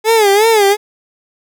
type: tone with vibrato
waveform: 30% pulse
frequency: 424.4 Hz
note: G#4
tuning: 38 cents sharp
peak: -5 dBFS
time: 0.04-0.77 s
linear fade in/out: 50 ms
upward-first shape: sine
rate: 2.8 Hz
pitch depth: 130 cents each way
effects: none